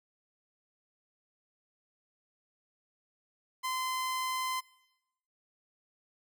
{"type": "tone", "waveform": "sawtooth", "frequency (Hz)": 1031, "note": "C6", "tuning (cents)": -26, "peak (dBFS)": -28, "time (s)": [3.63, 4.61], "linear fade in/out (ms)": 20, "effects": ["noise-tail reverb RT60 1.0 s tail -22 dB re dry"]}